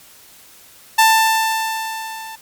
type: tone with level ramp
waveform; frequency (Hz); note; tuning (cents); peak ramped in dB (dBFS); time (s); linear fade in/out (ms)
sawtooth; 888; A5; +16; -4 to -27; 0.98-2.36; 10
effects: white hiss -45 dBFS RMS until 2.41 s + MP3 96 kbps